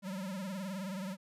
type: tone with vibrato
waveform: square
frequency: 191 Hz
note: G3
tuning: 45 cents flat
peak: -38 dBFS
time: 0.02-1.17 s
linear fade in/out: 50 ms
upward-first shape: triangle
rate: 19 Hz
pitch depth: 130 cents each way
effects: resampled to 32000 Hz